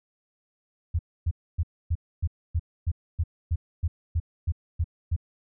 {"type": "tone bursts", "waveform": "sine", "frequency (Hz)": 83, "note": "E2", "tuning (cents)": 12, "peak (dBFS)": -21, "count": 14, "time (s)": [0.94, 5.164], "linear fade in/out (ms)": 10, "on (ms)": 51, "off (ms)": 270, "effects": []}